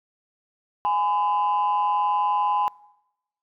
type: tone pair together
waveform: sine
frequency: 830.6 / 1011.1 Hz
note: G#5 / B5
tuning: 0 / +40 cents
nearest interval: minor third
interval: 340 cents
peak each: -21 dBFS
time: 0.85-2.68 s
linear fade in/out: 0 ms
effects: noise-tail reverb RT60 0.9 s tail -23 dB re dry + tanh soft clip ceiling -15 dBFS